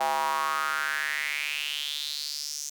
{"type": "tone with high-pass filter sweep", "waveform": "square", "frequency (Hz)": 73.5, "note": "D2", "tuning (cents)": 2, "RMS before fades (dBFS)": -30, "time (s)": [0, 2.7], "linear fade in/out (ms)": 10, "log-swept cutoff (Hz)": [780, 6300], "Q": 5.2, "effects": []}